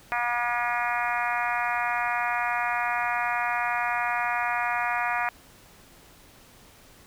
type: harmonic tone with a mistuned harmonic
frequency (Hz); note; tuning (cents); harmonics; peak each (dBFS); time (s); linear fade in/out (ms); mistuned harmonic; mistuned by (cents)
240; B3; -49; 3 / 4 / 5 / 6 / 7 / 8 / 9 / 10; -30 / -31 / -32 / -33 / -33 / -34 / -35 / -35; 0.12-5.29; 0; 10; +21
effects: pink hiss -53 dBFS RMS until 7.06 s

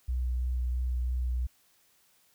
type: tone with vibrato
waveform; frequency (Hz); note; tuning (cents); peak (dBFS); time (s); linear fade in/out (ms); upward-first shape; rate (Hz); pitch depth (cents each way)
sine; 62; B1; +7; -27; 0.08-1.47; 10; sine; 3; 14
effects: white hiss -66 dBFS RMS until 2.34 s

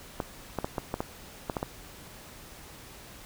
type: clicks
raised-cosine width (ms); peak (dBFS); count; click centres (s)
1; -15; 9; 0.202 / 0.587 / 0.645 / 0.782 / 0.941 / 1.005 / 1.498 / 1.568 / 1.629
effects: pink hiss -48 dBFS RMS until 3.25 s

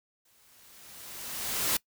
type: noise with exponential growth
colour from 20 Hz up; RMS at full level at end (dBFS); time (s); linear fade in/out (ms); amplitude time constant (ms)
white; -26; 0.25-1.77; 5; 330
effects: noise-tail reverb RT60 0.1 s tail -22 dB re dry

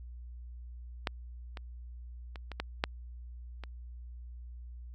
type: clicks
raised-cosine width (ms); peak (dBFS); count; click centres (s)
0.3; -14 / -26 / -28 / -25 / -17 / -11 / -27; 7; 1.072 / 1.572 / 2.358 / 2.517 / 2.6 / 2.839 / 3.637
effects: added 60 Hz sine -43 dBFS peak until 4.94 s

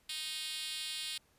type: tone with high-pass filter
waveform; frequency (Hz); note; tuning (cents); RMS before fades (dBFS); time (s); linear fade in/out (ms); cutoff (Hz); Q
5% pulse; 311.1; D#4; 0; -40; 0.09-1.18; 5; 3800; 1.6
effects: pink hiss -70 dBFS RMS until 1.38 s + resampled to 32000 Hz

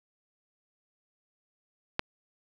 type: click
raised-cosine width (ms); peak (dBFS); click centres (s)
0.3; -10; 1.994
effects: none

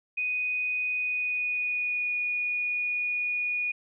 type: tone with pitch glide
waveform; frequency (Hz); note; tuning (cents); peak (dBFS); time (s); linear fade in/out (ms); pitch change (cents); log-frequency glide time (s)
sine; 2489 to 2456; D#7 to D#7; 0 to -23; -26; 0.17-3.72; 10; -23; 0.95-2.16
effects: none

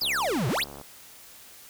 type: exponential two-way sweep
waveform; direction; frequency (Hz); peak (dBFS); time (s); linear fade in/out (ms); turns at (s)
square; down then up; 5274 to 111.3 to 5274; -25; 0.01-0.64; 5; 0.48
type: click train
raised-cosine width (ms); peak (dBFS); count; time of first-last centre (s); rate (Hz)
1; -28; 57; 0.02-0.813; 70.6
effects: white hiss -49 dBFS RMS until 1.69 s

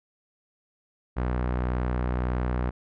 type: tone with low-pass filter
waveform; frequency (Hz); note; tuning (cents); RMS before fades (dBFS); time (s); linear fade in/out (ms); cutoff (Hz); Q
sawtooth; 61.74; B1; 0; -27; 1.16-2.71; 20; 1500; 1.1
effects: none

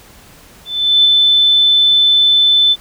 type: tone with ADSR envelope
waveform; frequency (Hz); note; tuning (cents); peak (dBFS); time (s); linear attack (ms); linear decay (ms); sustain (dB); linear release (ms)
sine; 3520; A7; 0; -5; 0.65-2.76; 400; 5; -2; 42
effects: pink hiss -42 dBFS RMS until 2.8 s

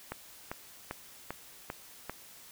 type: click train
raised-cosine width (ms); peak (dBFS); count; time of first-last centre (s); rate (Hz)
0.5; -21; 6; 0.12-2.096; 2.53
effects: white hiss -53 dBFS RMS until 2.51 s

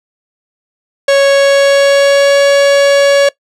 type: tone with pitch glide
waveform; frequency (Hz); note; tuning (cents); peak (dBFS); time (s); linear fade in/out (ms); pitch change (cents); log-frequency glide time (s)
45% pulse; 554.4 to 561.5; C#5 to C#5; 0 to +22; -5; 1.08-3.29; 5; +22; 1.23-2.39
effects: noise-tail reverb RT60 0.1 s tail -20 dB re dry + low-pass 7000 Hz 12 dB/octave

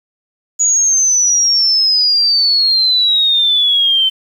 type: exponential sweep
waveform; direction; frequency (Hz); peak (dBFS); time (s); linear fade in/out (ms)
sine; down; 6850 to 3076; -9; 0.59-4.1; 20
effects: 7-bit

